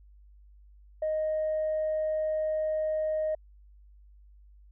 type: tone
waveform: sine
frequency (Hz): 622.3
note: D#5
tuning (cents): 0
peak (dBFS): -25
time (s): 1.02-3.35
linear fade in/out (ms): 5
effects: tanh soft clip ceiling -23 dBFS + added 50 Hz sine -52 dBFS peak until 4.71 s